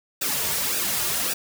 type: noise with flanger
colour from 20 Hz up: white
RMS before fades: -25 dBFS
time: 0.21-1.34 s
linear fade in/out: 10 ms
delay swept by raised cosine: 0.94 to 3.94 ms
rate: 1.8 Hz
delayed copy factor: -0.8
effects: none